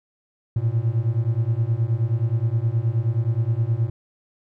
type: beating tone pair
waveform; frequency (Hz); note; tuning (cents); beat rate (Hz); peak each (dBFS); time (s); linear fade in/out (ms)
triangle; 110 / 119.5; A2 / A#2; 0 / +43; 9.5; -20; 0.56-3.9; 5
effects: none